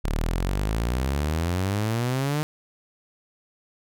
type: exponential sweep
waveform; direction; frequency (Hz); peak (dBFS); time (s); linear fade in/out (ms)
sawtooth; up; 35.54 to 154.6; -19; 0.04-2.43; 0
effects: none